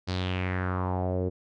sawtooth tone with low-pass filter sweep, 91.9 Hz, F#2, 11 cents flat, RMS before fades -29 dBFS, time 0.07-1.3 s, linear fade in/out 20 ms, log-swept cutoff 4800 to 420 Hz, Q 3.7, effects none

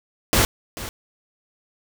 pink noise with echo, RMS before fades -17 dBFS, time 0.33-0.45 s, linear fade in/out 0 ms, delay 440 ms, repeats 1, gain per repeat -15 dB, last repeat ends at 0.89 s, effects none

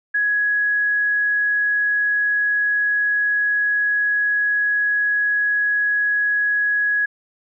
sine tone, 1672 Hz, G#6, 11 cents sharp, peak -16 dBFS, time 0.14-7.06 s, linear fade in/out 10 ms, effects none

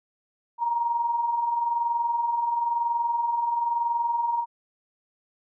sine tone pair together, 921 / 942 Hz, A#5 / A#5, -21 / +18 cents, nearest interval unison, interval 39 cents, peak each -32 / -23 dBFS, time 0.58-4.46 s, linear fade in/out 50 ms, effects none

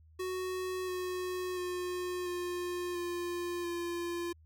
square tone with pitch steps, 370 / 364.9 / 359.9 / 354.9 / 350 / 345.2 Hz, F#4 / F#4 / F#4 / F4 / F4 / F4, 0 / -24 / -48 / +28 / +4 / -20 cents, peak -35 dBFS, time 0.19-4.33 s, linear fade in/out 10 ms, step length 690 ms, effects added 79 Hz sine -57 dBFS peak until 4.45 s

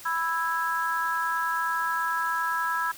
sine chord, E major, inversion second, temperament just, 988.9 / 1318.5 / 1648.1 Hz, B5 / E6 / G#6, +2 / 0 / -14 cents, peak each -29 dBFS, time 0.05-2.92 s, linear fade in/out 10 ms, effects white hiss -45 dBFS RMS until 2.97 s

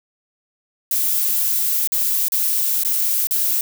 violet noise with dropouts, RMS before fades -19 dBFS, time 0.91-3.61 s, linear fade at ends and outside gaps 2 ms, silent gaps 1.874-1.92 / 2.284-2.32 / 2.835-2.848 / 3.271-3.309 s, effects none

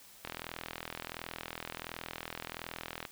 click train, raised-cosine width 0.3 ms, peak -22 dBFS, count 117, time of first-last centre 0.25-3.052 s, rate 41.4 Hz, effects white hiss -56 dBFS RMS until 3.11 s

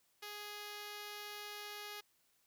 5% pulse tone, 415.3 Hz, G#4, in tune, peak -34 dBFS, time 0.22-2.01 s, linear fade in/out 10 ms, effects white hiss -75 dBFS RMS until 2.46 s

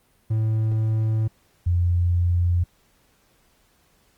triangle / sine tone pair in turn, 110 / 87.48 Hz, A2 / F2, 0 / +3 cents, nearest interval major third, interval 397 cents, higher first, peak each -17 dBFS, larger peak neither, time 0.3-1.28 / 1.66-2.64 s, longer neither, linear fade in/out 10 ms, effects pink hiss -62 dBFS RMS until 4.17 s + Opus 32 kbps

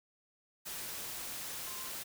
sine tone in noise, 1046.5 Hz, C6, in tune, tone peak -51 dBFS, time 1.66-1.9 s, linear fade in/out 20 ms, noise white, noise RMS -42 dBFS, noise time 0.65-2.04 s, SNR -12 dB, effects none

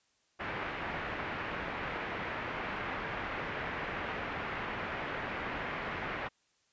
white low-pass noise, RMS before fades -38 dBFS, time 0.39-6.29 s, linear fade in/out 20 ms, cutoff 2200 Hz, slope 24 dB/octave, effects white hiss -73 dBFS RMS until 6.72 s + resampled to 16000 Hz

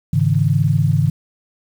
sine chord, Ab suspended fourth, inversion none, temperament equal with one note detuned, 103.83 / 138.59 / 159.38 Hz, Ab2 / Db3 / Eb3, 0 / 0 / +42 cents, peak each -18 / -16 / -17 dBFS, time 0.13-1.1 s, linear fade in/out 5 ms, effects 7-bit

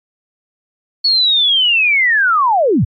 sine linear sweep, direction down, 4426 to 73.4 Hz, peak -9 dBFS, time 1.04-2.85 s, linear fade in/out 10 ms, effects MP3 96 kbps

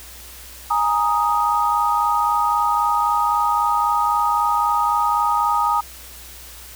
sine chord, Ab suspended second, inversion none, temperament just, 830.6 / 934.4 / 1245.9 Hz, Ab5 / Bb5 / Eb6, 0 / +4 / +2 cents, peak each -22 / -20 / -19 dBFS, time 0.7-5.81 s, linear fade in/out 10 ms, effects added 60 Hz sine -43 dBFS peak until 6.75 s + white hiss -40 dBFS RMS until 6.75 s

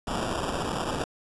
white noise with sample-and-hold, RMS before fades -30 dBFS, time 0.07-1.04 s, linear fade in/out 2 ms, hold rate 2100 Hz, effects resampled to 24000 Hz

